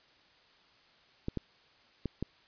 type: clicks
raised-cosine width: 3 ms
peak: -20 dBFS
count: 4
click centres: 1.284 / 1.373 / 2.057 / 2.226 s
effects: white hiss -63 dBFS RMS until 2.47 s + resampled to 11025 Hz

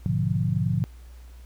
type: chord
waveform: sine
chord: G# diminished seventh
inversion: none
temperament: equal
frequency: 103.83 / 123.47 / 146.83 / 174.61 Hz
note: G#2 / B2 / D3 / F3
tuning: 0 / 0 / 0 / 0 cents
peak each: -27 dBFS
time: 0.06-0.84 s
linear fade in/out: 0 ms
effects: added 60 Hz sine -42 dBFS peak until 1.45 s + pink hiss -58 dBFS RMS until 1.45 s

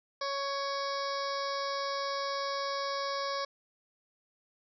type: harmonic tone with a mistuned harmonic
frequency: 555 Hz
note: C#5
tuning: 2 cents sharp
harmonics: 1 / 2 / 3 / 4 / 6 / 7 / 8 / 9 / 10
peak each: -36 / -35 / -43 / -46 / -50 / -46 / -45 / -43 / -44 dBFS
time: 0.21-3.45 s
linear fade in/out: 5 ms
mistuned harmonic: 4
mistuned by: +17 cents
effects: none

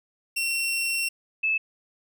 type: tone pair in turn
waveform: sawtooth / sine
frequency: 2723 / 2613 Hz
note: F7 / E7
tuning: -44 / -16 cents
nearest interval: minor second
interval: 72 cents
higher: first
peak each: -21 dBFS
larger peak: neither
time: 0.36-1.09 / 1.43-1.58 s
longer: first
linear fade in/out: 10 ms
effects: none

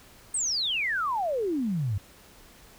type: exponential sweep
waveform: sine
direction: down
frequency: 8780 to 92.5 Hz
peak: -25 dBFS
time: 0.34-1.98 s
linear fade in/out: 5 ms
effects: pink hiss -53 dBFS RMS until 2.78 s

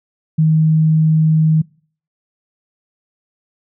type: tone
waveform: sine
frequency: 157.6 Hz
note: D#3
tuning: 23 cents sharp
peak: -9 dBFS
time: 0.38-1.62 s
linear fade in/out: 10 ms
effects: noise-tail reverb RT60 0.5 s tail -25 dB re dry

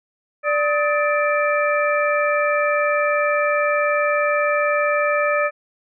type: harmonic tone with a mistuned harmonic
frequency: 587.3 Hz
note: D5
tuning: in tune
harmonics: 1 / 2 / 3 / 4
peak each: -19 / -22 / -24 / -25 dBFS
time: 0.43-5.51 s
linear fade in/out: 50 ms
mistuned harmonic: 2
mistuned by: +130 cents
effects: none

